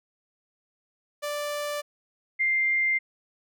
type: tone pair in turn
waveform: sawtooth / sine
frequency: 587.3 / 2099 Hz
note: D5 / C7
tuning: 0 / +5 cents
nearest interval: octave + minor seventh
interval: 2205 cents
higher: second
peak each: -25 / -21 dBFS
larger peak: second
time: 1.22-1.82 / 2.39-2.99 s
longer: neither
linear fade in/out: 20 ms
effects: none